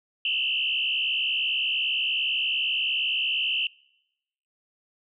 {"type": "tone with frequency modulation", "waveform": "sine", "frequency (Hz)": 2857, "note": "F7", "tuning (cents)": 39, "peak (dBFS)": -23, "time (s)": [0.25, 3.67], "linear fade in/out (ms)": 2, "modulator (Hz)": 68.7, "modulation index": 3.2, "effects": ["noise-tail reverb RT60 0.9 s tail -26 dB re dry"]}